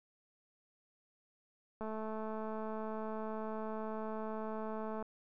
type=click train; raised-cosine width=1 ms; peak=-29 dBFS; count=702; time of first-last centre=1.81-5.026 s; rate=218 Hz; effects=none